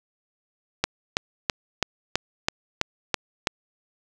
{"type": "click train", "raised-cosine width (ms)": 0.2, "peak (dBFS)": -3, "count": 9, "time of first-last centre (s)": [0.84, 3.472], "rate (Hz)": 3.04, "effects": []}